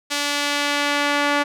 sawtooth tone with band-pass filter sweep, 288.8 Hz, D4, 29 cents flat, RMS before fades -21 dBFS, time 0.1-1.44 s, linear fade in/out 20 ms, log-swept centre 4600 to 1600 Hz, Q 0.74, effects none

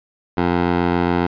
15% pulse tone with band-pass filter, 87.31 Hz, F2, in tune, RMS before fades -18 dBFS, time 0.37-1.27 s, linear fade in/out 10 ms, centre 660 Hz, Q 0.54, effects resampled to 11025 Hz

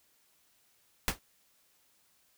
pink noise with exponential decay, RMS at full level -24 dBFS, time 1.08-1.19 s, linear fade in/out 0 ms, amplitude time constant 22 ms, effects white hiss -69 dBFS RMS until 2.37 s

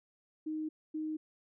sine tone pair in turn, 311 / 311 Hz, D#4 / D#4, -1 / -1 cents, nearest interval unison, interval 0 cents, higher neither, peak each -34 / -34 dBFS, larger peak neither, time 0.46-0.69 / 0.94-1.17 s, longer neither, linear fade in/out 10 ms, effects none

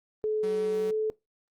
sine tone with pitch glide, 430 to 434 Hz, A4 to A4, -40 to -24 cents, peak -25 dBFS, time 0.24-1.1 s, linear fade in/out 0 ms, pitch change +16 cents, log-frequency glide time 0.67-0.9 s
sawtooth tone, 189.8 Hz, F#3, 44 cents sharp, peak -34 dBFS, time 0.43-0.91 s, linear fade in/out 5 ms
effects noise-tail reverb RT60 0.2 s tail -22 dB re dry + Opus 32 kbps

